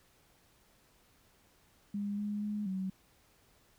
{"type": "tone with pitch steps", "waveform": "sine", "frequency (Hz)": [203.3, 207.1, 208.9, 189.2], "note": ["G#3", "G#3", "G#3", "F#3"], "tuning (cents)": [-37, -5, 10, 39], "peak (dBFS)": -33, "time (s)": [1.94, 2.9], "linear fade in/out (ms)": 5, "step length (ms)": 240, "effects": ["pink hiss -67 dBFS RMS until 3.78 s"]}